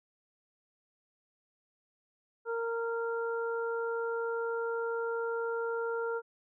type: harmonic tone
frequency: 462.1 Hz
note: A#4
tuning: 15 cents flat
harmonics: 1 / 2 / 3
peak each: -32 / -41 / -38 dBFS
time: 2.45-6.22 s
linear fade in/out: 50 ms
effects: none